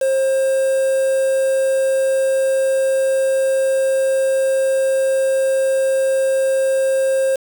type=tone with quantisation; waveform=triangle; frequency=533 Hz; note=C5; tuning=32 cents sharp; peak=-12 dBFS; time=0.01-7.36 s; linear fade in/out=5 ms; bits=5; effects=none